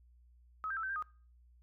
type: tone with pitch steps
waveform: sine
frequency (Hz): 1278 / 1582 / 1321 / 1541 / 1591 / 1241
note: D#6 / G6 / E6 / G6 / G6 / D#6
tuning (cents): +46 / +15 / +3 / -30 / +25 / -5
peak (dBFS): -35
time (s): 0.64-1.024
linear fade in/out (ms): 0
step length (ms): 64
effects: noise-tail reverb RT60 0.4 s tail -23 dB re dry + added 60 Hz sine -60 dBFS peak until 1.62 s